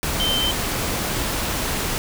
sine tone in noise, 3100 Hz, G7, 20 cents flat, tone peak -20 dBFS, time 0.2-0.51 s, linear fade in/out 0 ms, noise pink, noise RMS -24 dBFS, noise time 0.03-1.98 s, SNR +1 dB, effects none

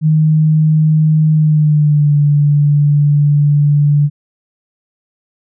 sine tone with pitch glide, 155.56 to 145.98 Hz, D#3 to D3, 0 to -10 cents, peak -7 dBFS, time 0.01-4.1 s, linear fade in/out 50 ms, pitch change -110 cents, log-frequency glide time 1.32-2.15 s, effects none

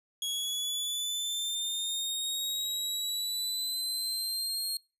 sawtooth linear sweep, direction up, 3322 to 4251 Hz, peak -28 dBFS, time 0.22-4.77 s, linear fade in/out 2 ms, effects noise-tail reverb RT60 0.3 s tail -26 dB re dry + resampled to 32000 Hz

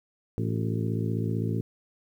harmonic tone with a mistuned harmonic, 55.7 Hz, A1, 22 cents sharp, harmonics 2 / 3 / 4 / 5 / 6 / 7 / 8, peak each -28 / -32 / -34 / -36 / -38 / -39 / -40 dBFS, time 0.38-1.61 s, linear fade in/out 0 ms, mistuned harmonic 6, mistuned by +82 cents, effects 10-bit

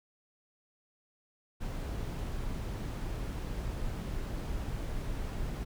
brown noise, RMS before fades -36 dBFS, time 1.6-5.65 s, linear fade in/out 20 ms, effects none

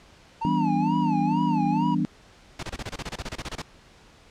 triangle tone with vibrato, 888 Hz, A5, 16 cents sharp, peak -24 dBFS, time 0.41-1.95 s, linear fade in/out 10 ms, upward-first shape sine, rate 2.2 Hz, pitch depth 160 cents each way
sine chord, E minor seventh, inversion none, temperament equal, 164.81 / 196 / 246.9 / 293.7 Hz, E3 / G3 / B3 / D4, 0 / 0 / 0 / 0 cents, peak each -27 dBFS, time 0.45-2.05 s, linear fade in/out 0 ms
pink noise bursts, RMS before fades -32 dBFS, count 16, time 2.59-3.62 s, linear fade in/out 5 ms, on 40 ms, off 26 ms
effects pink hiss -53 dBFS RMS until 4.3 s + low-pass 6000 Hz 12 dB/octave

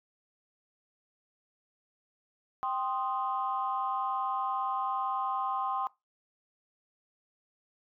sine chord, C minor, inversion second, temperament equal, 784 / 1046.5 / 1244.5 Hz, G5 / C6 / Eb6, 0 / 0 / 0 cents, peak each -33 / -32 / -36 dBFS, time 2.63-5.87 s, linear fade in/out 0 ms, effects noise-tail reverb RT60 0.2 s tail -20 dB re dry + tanh soft clip ceiling -20 dBFS

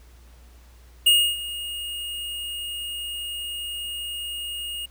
square tone with ADSR envelope, 2855 Hz, F7, 37 cents sharp, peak -13 dBFS, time 1.06-4.86 s, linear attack 9 ms, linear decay 290 ms, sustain -17 dB, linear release 9 ms, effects added 60 Hz sine -47 dBFS peak until 4.9 s + pink hiss -57 dBFS RMS until 4.9 s

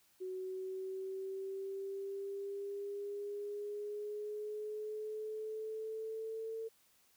sine linear sweep, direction up, 371.4 to 449.1 Hz, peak -39 dBFS, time 0.2-6.69 s, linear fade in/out 20 ms, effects white hiss -70 dBFS RMS until 7.16 s

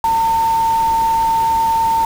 sine tone in noise, 905 Hz, A5, 48 cents sharp, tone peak -12 dBFS, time 0.04-2.05 s, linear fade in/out 2 ms, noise pink, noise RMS -30 dBFS, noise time 0.04-2.05 s, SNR +15 dB, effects none

